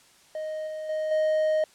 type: tone with level steps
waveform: triangle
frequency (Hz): 622.3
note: D#5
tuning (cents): 0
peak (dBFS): -28 / -30 / -24 / -19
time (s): 0.35-1.64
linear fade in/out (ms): 2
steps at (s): 0.67 / 0.89 / 1.11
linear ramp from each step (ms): 5
effects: white hiss -57 dBFS RMS until 1.74 s + low-pass 9000 Hz 12 dB/octave